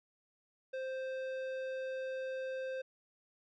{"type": "tone with tanh clipping", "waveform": "sine", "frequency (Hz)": 523.3, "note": "C5", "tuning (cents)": 0, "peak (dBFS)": -39, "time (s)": [0.73, 2.82], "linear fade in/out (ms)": 10, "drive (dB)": 13, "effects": []}